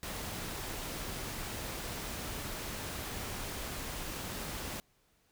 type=noise; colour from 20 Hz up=pink; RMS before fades=-40 dBFS; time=0.03-4.8 s; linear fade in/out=0 ms; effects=pink hiss -71 dBFS RMS until 5.31 s